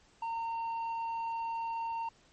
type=tone with tanh clipping; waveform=triangle; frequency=916 Hz; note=A#5; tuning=31 cents flat; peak=-34 dBFS; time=0.22-2.09 s; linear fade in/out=5 ms; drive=9 dB; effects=pink hiss -64 dBFS RMS until 2.32 s + MP3 32 kbps